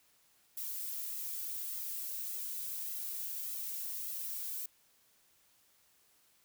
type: noise with flanger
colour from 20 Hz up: violet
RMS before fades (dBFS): -40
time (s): 0.57-4.66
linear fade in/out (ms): 5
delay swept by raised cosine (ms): 1.5 to 2.7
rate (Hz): 1.7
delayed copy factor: +0.6
effects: white hiss -69 dBFS RMS until 6.44 s